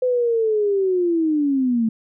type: linear sweep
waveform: sine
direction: down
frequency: 510 to 218.8 Hz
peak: -16 dBFS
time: 0.02-1.89 s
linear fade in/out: 5 ms
effects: none